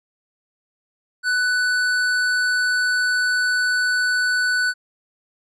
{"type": "tone", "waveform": "square", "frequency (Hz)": 1491, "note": "F#6", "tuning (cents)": 13, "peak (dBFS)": -18, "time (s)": [1.23, 4.74], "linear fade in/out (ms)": 50, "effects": ["low-pass 8000 Hz 12 dB/octave"]}